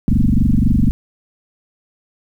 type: tone with frequency modulation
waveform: sine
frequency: 103.83 Hz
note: G#2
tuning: in tune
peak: -10 dBFS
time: 0.08-0.91 s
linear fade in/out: 0 ms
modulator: 23.8 Hz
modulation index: 6.2
effects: 8-bit